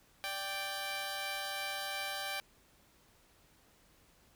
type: tone pair together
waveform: 10% pulse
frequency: 587.3 / 784 Hz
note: D5 / G5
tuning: 0 / 0 cents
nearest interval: perfect fourth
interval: 500 cents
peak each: -34 / -30 dBFS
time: 0.24-2.4 s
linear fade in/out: 0 ms
effects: pink hiss -66 dBFS RMS until 4.35 s